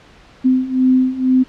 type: beating tone pair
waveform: sine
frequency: 256.2 / 258.3 Hz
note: C4 / C4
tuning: -36 / -22 cents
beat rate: 2.1 Hz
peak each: -16 / -13 dBFS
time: 0.44-1.44 s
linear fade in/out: 20 ms
effects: pink hiss -45 dBFS RMS until 1.48 s + low-pass 4000 Hz 12 dB/octave